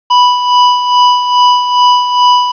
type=tone with tremolo; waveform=square; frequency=987 Hz; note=B5; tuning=1 cent flat; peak=-4 dBFS; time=0.1-2.52 s; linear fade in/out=10 ms; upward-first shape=sine; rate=2.4 Hz; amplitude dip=60%; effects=resampled to 11025 Hz + 7-bit